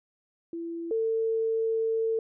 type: tone pair in turn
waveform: sine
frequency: 335.4 / 448.7 Hz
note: E4 / A4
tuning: +30 / +34 cents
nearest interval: perfect fourth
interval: 504 cents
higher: second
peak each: -32 / -24 dBFS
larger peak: second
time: 0.53-0.91 / 0.91-2.19 s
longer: second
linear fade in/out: 2 ms
effects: none